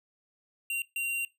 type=tone bursts at uneven times; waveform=square; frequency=2763 Hz; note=F7; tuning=19 cents flat; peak=-30 dBFS; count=2; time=0.7-0.82 / 0.96-1.25 s; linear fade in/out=2 ms; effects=noise-tail reverb RT60 0.2 s tail -19 dB re dry